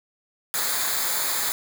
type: noise with comb filter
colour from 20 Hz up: white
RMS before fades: -25 dBFS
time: 0.54-1.52 s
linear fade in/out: 0 ms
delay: 0.35 ms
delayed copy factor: -0.7
effects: none